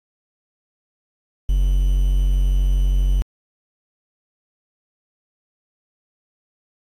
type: tone with quantisation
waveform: triangle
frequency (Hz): 46.31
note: F#1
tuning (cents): +2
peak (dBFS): -12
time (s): 1.49-3.22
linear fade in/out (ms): 0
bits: 7
effects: AAC 48 kbps